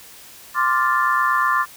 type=chord; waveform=sine; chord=D minor seventh; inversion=third; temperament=equal; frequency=1046.5 / 1174.7 / 1396.9 / 1760 Hz; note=C6 / D6 / F6 / A6; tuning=0 / 0 / 0 / 0 cents; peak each=-20 / -20 / -24 / -22 dBFS; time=0.54-1.66 s; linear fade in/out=50 ms; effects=white hiss -43 dBFS RMS until 1.76 s